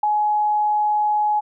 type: tone with ADSR envelope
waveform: sine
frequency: 842 Hz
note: G#5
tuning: 24 cents sharp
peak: -12 dBFS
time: 0.03-1.41 s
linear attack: 6 ms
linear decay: 5 ms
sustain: -4 dB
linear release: 23 ms
effects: none

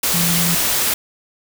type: tone in noise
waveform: sine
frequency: 171 Hz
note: F3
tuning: 36 cents flat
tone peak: -19 dBFS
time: 0.14-0.55 s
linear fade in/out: 5 ms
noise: white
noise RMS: -18 dBFS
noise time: 0.03-0.94 s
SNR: -4 dB
effects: none

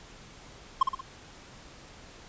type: tone with echo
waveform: triangle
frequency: 1060 Hz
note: C6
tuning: 22 cents sharp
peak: -15 dBFS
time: 0.81-0.83 s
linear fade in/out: 5 ms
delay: 60 ms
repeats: 3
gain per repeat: -6 dB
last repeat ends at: 1.01 s
effects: pink hiss -50 dBFS RMS until 2.28 s + resampled to 16000 Hz

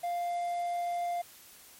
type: tone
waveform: triangle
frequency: 698.5 Hz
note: F5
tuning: in tune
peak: -28 dBFS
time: 0.03-1.22 s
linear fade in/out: 10 ms
effects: white hiss -54 dBFS RMS until 1.79 s + MP3 64 kbps

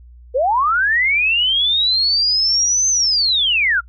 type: linear two-way sweep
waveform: sine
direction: up then down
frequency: 466.2 to 6272 to 1317 Hz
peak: -13 dBFS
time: 0.34-3.81 s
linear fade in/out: 20 ms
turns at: 2.89 s
effects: noise-tail reverb RT60 0.1 s tail -25 dB re dry + added 60 Hz sine -39 dBFS peak until 3.88 s

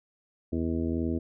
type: harmonic tone with a mistuned harmonic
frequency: 82.41 Hz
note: E2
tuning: in tune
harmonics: 1 / 2 / 3 / 4 / 5 / 6 / 8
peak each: -32 / -38 / -30 / -32 / -39 / -42 / -44 dBFS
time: 0.52-1.19 s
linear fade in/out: 10 ms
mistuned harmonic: 8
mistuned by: -75 cents
effects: none

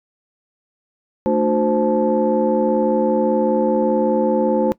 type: tone cluster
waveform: sine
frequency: 221.1 / 299.4 / 364.5 / 520 / 870 Hz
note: A3 / D4 / F#4 / C5 / A5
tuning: +9 / +33 / -26 / -11 / -20 cents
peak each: -19 / -22 / -21 / -18 / -24 dBFS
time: 1.26-4.72 s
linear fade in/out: 0 ms
effects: noise-tail reverb RT60 0.1 s tail -20 dB re dry + tanh soft clip ceiling -5 dBFS

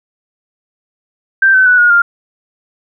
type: tone with pitch steps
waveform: sine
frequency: 1568 / 1524.2 / 1481.7 / 1440.4 / 1400.2 Hz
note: G6 / G6 / F#6 / F#6 / F6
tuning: 0 / -49 / +2 / -47 / +4 cents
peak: -5 dBFS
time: 1.42-2.02 s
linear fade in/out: 5 ms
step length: 120 ms
effects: none

